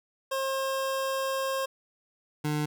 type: tone pair in turn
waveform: 25% pulse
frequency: 535 / 150.13 Hz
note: C5 / D3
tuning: +38 / +38 cents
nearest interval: octave + minor seventh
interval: 2200 cents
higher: first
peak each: -24 / -23 dBFS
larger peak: second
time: 0.31-1.66 / 2.44-2.66 s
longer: first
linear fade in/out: 10 ms
effects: none